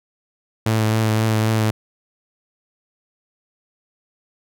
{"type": "tone with vibrato", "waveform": "sawtooth", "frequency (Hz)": 110, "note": "A2", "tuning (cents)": 0, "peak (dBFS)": -12, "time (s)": [0.66, 1.71], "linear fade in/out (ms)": 5, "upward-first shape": "triangle", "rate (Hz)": 3.8, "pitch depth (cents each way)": 23, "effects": []}